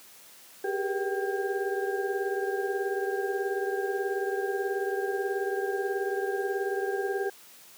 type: tone cluster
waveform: sine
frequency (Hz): 389.7 / 408.1 / 476.4 / 777 / 1607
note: G4 / G#4 / A#4 / G5 / G6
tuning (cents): -10 / -30 / +38 / -16 / +43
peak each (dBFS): -30 / -33 / -37 / -36 / -37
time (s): 0.64-7.3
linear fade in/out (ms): 5
effects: white hiss -52 dBFS RMS until 7.77 s + high-pass 150 Hz 12 dB/octave